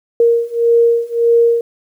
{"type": "beating tone pair", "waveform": "sine", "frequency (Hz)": [466.2, 467.9], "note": ["A#4", "A#4"], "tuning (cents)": [0, 6], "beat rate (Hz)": 1.7, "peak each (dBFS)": [-13, -12], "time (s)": [0.2, 1.61], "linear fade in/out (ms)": 2, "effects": ["8-bit"]}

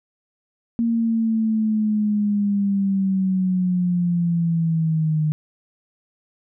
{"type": "linear sweep", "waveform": "sine", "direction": "down", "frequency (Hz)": [232.7, 152.4], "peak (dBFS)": -17, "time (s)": [0.79, 5.32], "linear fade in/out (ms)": 0, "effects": []}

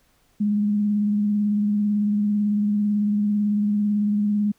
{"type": "tone with vibrato", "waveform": "sine", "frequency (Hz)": 207.3, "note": "G#3", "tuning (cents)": -3, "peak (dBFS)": -18, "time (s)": [0.4, 4.52], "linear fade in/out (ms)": 10, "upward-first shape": "triangle", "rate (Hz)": 18, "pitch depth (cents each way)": 30, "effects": ["pink hiss -63 dBFS RMS until 4.58 s"]}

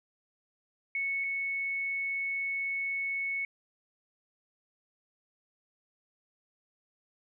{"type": "tone pair in turn", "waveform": "sine", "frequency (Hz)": [2209, 2209], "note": ["C#7", "C#7"], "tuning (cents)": [-7, -7], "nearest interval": "unison", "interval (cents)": 0, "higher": "neither", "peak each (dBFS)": [-29, -30], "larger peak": "first", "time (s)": [[0.95, 1.24], [1.24, 3.45]], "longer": "second", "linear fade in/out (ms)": 2, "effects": []}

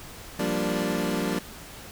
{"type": "chord", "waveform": "25% pulse", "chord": "G minor seventh", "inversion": "third", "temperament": "equal", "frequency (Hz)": [174.61, 196, 233.1, 293.7], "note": ["F3", "G3", "Bb3", "D4"], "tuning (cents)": [0, 0, 0, 0], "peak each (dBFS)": -27, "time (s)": [0.39, 1.39], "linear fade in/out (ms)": 5, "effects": ["pink hiss -43 dBFS RMS until 1.91 s"]}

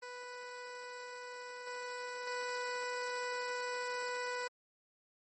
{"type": "tone with level steps", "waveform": "15% pulse", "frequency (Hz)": 493.9, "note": "B4", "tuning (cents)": 0, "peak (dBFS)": [-38, -34, -30], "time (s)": [0.02, 4.48], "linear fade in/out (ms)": 10, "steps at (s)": [1.67, 2.27], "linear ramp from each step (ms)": 2, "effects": ["MP3 32 kbps"]}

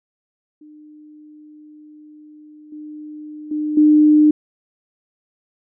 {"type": "tone with level steps", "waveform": "sine", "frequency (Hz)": 302.5, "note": "D#4", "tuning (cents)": -49, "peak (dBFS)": [-40, -31, -19, -8], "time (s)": [0.61, 4.31], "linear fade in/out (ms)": 5, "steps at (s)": [2.72, 3.51, 3.77], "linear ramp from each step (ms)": 5, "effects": []}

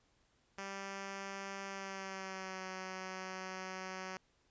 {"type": "tone with pitch glide", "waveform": "5% pulse", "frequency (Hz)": [196, 187.47], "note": ["G3", "F#3"], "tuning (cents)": [0, 23], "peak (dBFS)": -31, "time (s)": [0.58, 4.17], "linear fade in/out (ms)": 2, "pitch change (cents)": -77, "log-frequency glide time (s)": [1.66, 2.65], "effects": ["pink hiss -74 dBFS RMS until 4.5 s", "resampled to 16000 Hz"]}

